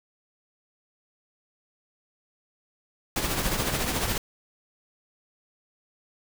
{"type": "noise with tremolo", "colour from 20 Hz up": "pink", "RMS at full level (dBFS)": -25, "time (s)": [3.16, 4.18], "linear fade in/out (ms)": 2, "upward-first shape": "triangle", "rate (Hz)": 14, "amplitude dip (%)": 55, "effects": []}